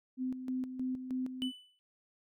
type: tone with tremolo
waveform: sine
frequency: 256.7 Hz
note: C4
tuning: 33 cents flat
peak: -32 dBFS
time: 0.17-1.52 s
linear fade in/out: 50 ms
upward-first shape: square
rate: 3.2 Hz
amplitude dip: 60%
type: tone with exponential decay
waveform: triangle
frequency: 2991 Hz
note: F#7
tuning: 18 cents sharp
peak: -33 dBFS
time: 1.42-1.79 s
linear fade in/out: 0 ms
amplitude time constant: 79 ms
effects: none